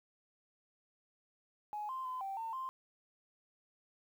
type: tone with pitch steps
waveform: sine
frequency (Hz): 839 / 1045 / 1021 / 780 / 903 / 1047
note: G#5 / C6 / C6 / G5 / A5 / C6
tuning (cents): +17 / -2 / -43 / -9 / +45 / +1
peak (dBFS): -37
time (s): 1.73-2.69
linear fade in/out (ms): 0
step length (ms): 160
effects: tanh soft clip ceiling -33 dBFS + 11-bit